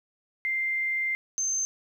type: tone pair in turn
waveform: sine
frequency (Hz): 2093 / 6272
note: C7 / G8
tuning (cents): 0 / 0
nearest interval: octave + perfect fifth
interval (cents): 1900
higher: second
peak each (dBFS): -25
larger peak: neither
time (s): 0.45-1.15 / 1.38-1.65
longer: first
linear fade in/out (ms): 0
effects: 10-bit